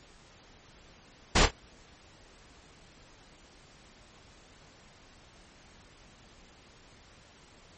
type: noise with echo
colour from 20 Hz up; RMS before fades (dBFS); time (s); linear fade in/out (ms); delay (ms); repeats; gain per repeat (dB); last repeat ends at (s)
pink; -21; 1.35-1.46; 10; 26; 2; -10; 1.512
effects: pink hiss -56 dBFS RMS until 7.77 s + MP3 32 kbps